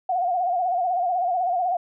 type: tone with vibrato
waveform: sine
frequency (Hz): 720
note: F#5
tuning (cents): -47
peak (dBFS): -20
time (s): 0.09-1.77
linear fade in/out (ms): 5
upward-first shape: sine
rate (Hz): 16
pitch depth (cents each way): 83
effects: none